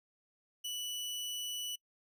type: tone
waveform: sawtooth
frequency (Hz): 2960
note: F#7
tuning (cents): 0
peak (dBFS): -34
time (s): 0.64-1.76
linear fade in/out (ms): 10
effects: noise-tail reverb RT60 0.1 s tail -25 dB re dry